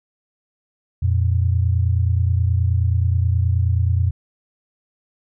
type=tone pair together; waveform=sine; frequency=87.1 / 116.53 Hz; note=F2 / A#2; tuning=-4 / 0 cents; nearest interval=perfect fourth; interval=504 cents; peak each=-16 / -20 dBFS; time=1.02-4.11 s; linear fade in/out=10 ms; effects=none